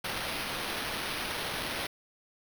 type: noise with sample-and-hold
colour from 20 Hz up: white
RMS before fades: -35 dBFS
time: 0.04-1.87 s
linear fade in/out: 5 ms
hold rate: 7350 Hz
effects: none